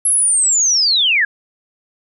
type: linear sweep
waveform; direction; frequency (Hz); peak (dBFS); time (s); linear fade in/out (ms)
sine; down; 11175 to 1598; -11; 0.05-1.25; 5
effects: none